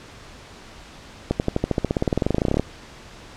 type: accelerating click train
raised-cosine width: 2 ms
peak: -6 dBFS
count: 26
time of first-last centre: 1.31-2.596 s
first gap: 89 ms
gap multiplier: 0.95
effects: pink hiss -43 dBFS RMS until 3.36 s + low-pass 6000 Hz 12 dB/octave